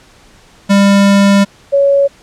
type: tone pair in turn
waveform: square / sine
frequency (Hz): 199.2 / 558.6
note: G3 / C#5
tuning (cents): +28 / +13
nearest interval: octave + tritone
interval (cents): 1785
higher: second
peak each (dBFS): -6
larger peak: neither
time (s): 0.69-1.45 / 1.72-2.08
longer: first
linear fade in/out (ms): 20
effects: pink hiss -44 dBFS RMS until 2.22 s + low-pass 8000 Hz 12 dB/octave